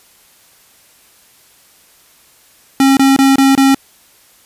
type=tone bursts; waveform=square; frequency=270.8 Hz; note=C#4; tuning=40 cents flat; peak=-7 dBFS; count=5; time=2.8-3.746 s; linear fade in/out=2 ms; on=170 ms; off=24 ms; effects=white hiss -48 dBFS RMS until 4.45 s + resampled to 32000 Hz